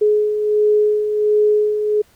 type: beating tone pair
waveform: sine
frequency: 420.6 / 422 Hz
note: G#4 / G#4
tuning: +22 / +28 cents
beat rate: 1.4 Hz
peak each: -22 / -13 dBFS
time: 0.01-2.02 s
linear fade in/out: 10 ms
effects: pink hiss -54 dBFS RMS until 2.15 s